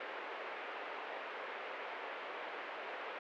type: band-pass noise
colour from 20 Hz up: pink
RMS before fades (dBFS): -45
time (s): 0-3.19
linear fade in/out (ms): 5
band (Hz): 430 to 2600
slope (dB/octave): 24
effects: none